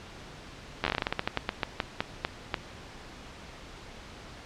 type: slowing click train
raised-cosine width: 0.3 ms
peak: -10 dBFS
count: 20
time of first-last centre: 0.84-2.542 s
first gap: 11 ms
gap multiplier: 1.2
effects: pink hiss -46 dBFS RMS until 4.45 s + low-pass 5000 Hz 12 dB/octave